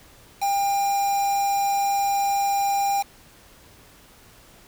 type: tone with quantisation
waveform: triangle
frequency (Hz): 799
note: G5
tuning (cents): +33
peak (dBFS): -18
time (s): 0.41-3.03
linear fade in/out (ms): 20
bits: 5
effects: pink hiss -51 dBFS RMS until 4.67 s